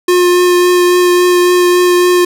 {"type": "tone with vibrato", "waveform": "square", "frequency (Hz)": 356.7, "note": "F4", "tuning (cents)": 37, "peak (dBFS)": -7, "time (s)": [0.08, 2.25], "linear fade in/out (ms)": 5, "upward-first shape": "triangle", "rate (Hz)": 3.6, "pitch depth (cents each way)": 13, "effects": []}